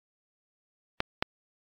clicks, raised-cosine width 0.3 ms, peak -9 dBFS, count 2, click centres 1.004 / 1.225 s, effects AAC 64 kbps

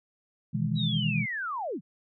sine chord, E major seventh, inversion second, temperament equal, 123.47 / 155.56 / 164.81 / 207.7 Hz, B2 / D#3 / E3 / G#3, 0 / 0 / 0 / 0 cents, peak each -31 dBFS, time 0.53-1.26 s, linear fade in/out 20 ms
sine linear sweep, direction down, 3951 to 127.8 Hz, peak -30 dBFS, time 0.75-1.81 s, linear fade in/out 50 ms
effects none

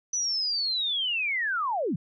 sine linear sweep, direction down, 6010 to 129.4 Hz, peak -25 dBFS, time 0.13-1.96 s, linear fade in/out 5 ms, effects none

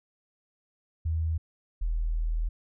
sine tone pair in turn, 80.7 / 40.35 Hz, E2 / E1, -36 / -36 cents, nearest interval octave, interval 1200 cents, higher first, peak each -25 dBFS, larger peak neither, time 1.05-1.38 / 1.81-2.49 s, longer second, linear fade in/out 10 ms, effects none

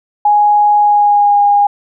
sine tone with pitch glide, 831 to 815.8 Hz, G#5 to G#5, +1 to -31 cents, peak -6 dBFS, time 0.25-1.67 s, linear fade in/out 5 ms, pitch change -32 cents, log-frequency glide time 0.78-1.41 s, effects none

